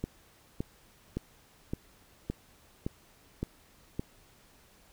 click train, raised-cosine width 3 ms, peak -19 dBFS, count 8, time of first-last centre 0.04-3.995 s, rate 1.77 Hz, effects pink hiss -61 dBFS RMS until 4.92 s

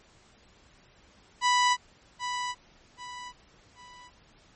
sawtooth tone with echo, 987.8 Hz, B5, in tune, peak -17 dBFS, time 1.41-1.77 s, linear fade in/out 50 ms, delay 780 ms, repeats 3, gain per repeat -9 dB, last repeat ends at 4.11 s, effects pink hiss -59 dBFS RMS until 4.55 s + MP3 32 kbps

